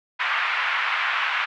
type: band-pass noise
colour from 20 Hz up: pink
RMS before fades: -24 dBFS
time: 0.19-1.46 s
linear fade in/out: 20 ms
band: 1100 to 2700 Hz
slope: 24 dB/octave
effects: none